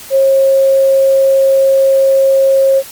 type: tone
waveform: sine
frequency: 540 Hz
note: C#5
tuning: 45 cents flat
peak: -6 dBFS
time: 0.1-2.83 s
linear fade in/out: 50 ms
effects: white hiss -32 dBFS RMS until 2.91 s + Opus 48 kbps